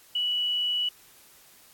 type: tone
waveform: sine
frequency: 2946 Hz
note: F#7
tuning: 8 cents flat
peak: -24 dBFS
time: 0.15-0.89 s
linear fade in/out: 5 ms
effects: white hiss -55 dBFS RMS until 1.73 s + AAC 64 kbps